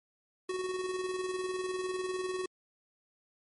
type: tone with tremolo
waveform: square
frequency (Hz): 370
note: F#4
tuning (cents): 0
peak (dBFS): -32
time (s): 0.49-2.46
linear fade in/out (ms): 5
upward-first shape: square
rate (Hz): 20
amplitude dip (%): 40
effects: MP3 48 kbps